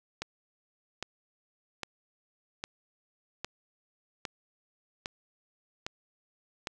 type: click train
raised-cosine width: 0.2 ms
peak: -17 dBFS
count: 9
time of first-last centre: 0.22-6.672 s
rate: 1.24 Hz
effects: none